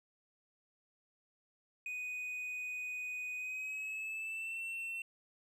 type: tone with pitch glide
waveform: triangle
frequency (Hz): 2489 to 2699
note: D#7 to E7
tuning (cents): 0 to +40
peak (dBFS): -37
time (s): 1.86-5.02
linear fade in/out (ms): 2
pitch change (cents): +140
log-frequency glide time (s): 3.36-4.62
effects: none